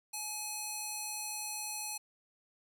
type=tone with band-pass filter; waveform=square; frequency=846 Hz; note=G#5; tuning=32 cents sharp; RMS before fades=-40 dBFS; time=0.13-1.98 s; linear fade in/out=10 ms; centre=10000 Hz; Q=0.91; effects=none